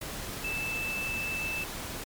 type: tone in noise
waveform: sine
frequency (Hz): 2637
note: E7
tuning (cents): 0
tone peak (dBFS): -31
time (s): 0.44-1.64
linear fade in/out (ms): 5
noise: pink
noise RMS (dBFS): -38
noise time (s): 0.01-2.04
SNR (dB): +4
effects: MP3 96 kbps